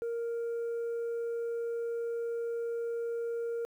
sine tone, 466.2 Hz, A#4, in tune, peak -29 dBFS, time 0.02-3.65 s, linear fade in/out 0 ms, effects tanh soft clip ceiling -31 dBFS + 11-bit

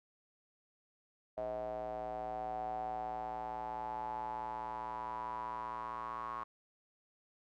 square tone with band-pass filter sweep, 57.7 Hz, A#1, 17 cents flat, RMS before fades -41 dBFS, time 1.37-6.44 s, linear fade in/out 10 ms, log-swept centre 650 to 1100 Hz, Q 9.5, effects none

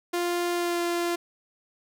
sawtooth tone with pitch glide, 349.2 to 345.2 Hz, F4 to F4, 0 to -20 cents, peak -21 dBFS, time 0.13-1.16 s, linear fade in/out 10 ms, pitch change -20 cents, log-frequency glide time 0.53-0.81 s, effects none

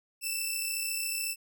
10% pulse tone pair together, 2637 / 2671 Hz, E7 / E7, 0 / +22 cents, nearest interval unison, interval 22 cents, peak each -25 dBFS, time 0.21-1.36 s, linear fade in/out 50 ms, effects none

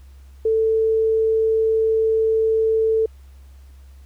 sine tone, 443.5 Hz, A4, 14 cents sharp, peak -15 dBFS, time 0.45-3.06 s, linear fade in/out 5 ms, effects added 67 Hz sine -41 dBFS peak until 4.05 s + pink hiss -59 dBFS RMS until 4.05 s

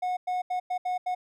triangle tone bursts at uneven times, 729 Hz, F#5, 26 cents flat, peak -24 dBFS, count 6, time 0.02-0.17 / 0.27-0.42 / 0.5-0.6 / 0.7-0.78 / 0.85-0.98 / 1.06-1.15 s, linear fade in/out 10 ms, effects none

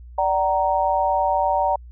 sine chord, D augmented, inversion none, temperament equal with one note detuned, 587.3 / 759 / 932.3 Hz, D5 / F#5 / A#5, 0 / +44 / 0 cents, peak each -23 / -21 / -21 dBFS, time 0.18-1.76 s, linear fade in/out 5 ms, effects added 60 Hz sine -38 dBFS peak until 1.91 s

